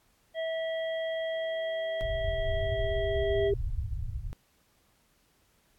harmonic tone, 650 Hz, E5, 24 cents flat, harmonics 1 / 3 / 5, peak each -30 / -40 / -43 dBFS, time 0.34-3.52 s, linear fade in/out 50 ms
sine tone with exponential growth, 400 Hz, G4, 35 cents sharp, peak -23 dBFS, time 1.33-3.54 s, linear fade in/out 5 ms, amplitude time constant 480 ms
pink low-pass noise, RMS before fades -33 dBFS, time 2.01-4.33 s, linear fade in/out 0 ms, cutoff 120 Hz, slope 48 dB/octave
effects pink hiss -68 dBFS RMS until 5.78 s + AAC 64 kbps

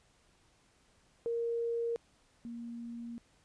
sine tone pair in turn, 466.2 / 234.8 Hz, A#4 / A#3, 0 / +13 cents, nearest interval octave, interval 1187 cents, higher first, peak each -31 / -40 dBFS, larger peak first, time 1.26-1.96 / 2.45-3.18 s, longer second, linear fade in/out 0 ms, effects pink hiss -68 dBFS RMS until 3.44 s + resampled to 22050 Hz

